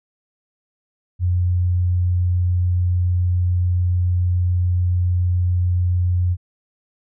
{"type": "tone", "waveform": "sine", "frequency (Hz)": 89.3, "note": "F2", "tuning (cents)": 39, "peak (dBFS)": -15, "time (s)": [1.19, 6.37], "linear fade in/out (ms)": 50, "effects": []}